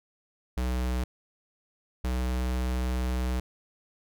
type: tone pair in turn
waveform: square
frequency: 62.4 / 62.69 Hz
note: B1 / B1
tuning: +19 / +27 cents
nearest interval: unison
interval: 8 cents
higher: second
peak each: -27 dBFS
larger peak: neither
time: 0.57-1.04 / 2.04-3.4 s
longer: second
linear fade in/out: 5 ms
effects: none